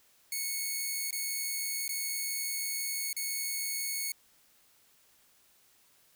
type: tone with dropouts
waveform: 5% pulse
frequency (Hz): 2207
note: C#7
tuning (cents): -8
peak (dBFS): -22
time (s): 0.32-4.12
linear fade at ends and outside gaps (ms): 2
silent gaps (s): 1.108-1.127 / 1.88-1.891 / 3.13-3.165
effects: white hiss -65 dBFS RMS until 6.15 s